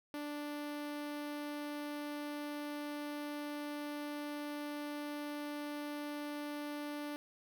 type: tone with notch filter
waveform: sawtooth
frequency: 293.7 Hz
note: D4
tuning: in tune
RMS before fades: -42 dBFS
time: 0.14-7.16 s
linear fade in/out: 0 ms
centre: 7200 Hz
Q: 1.5
effects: none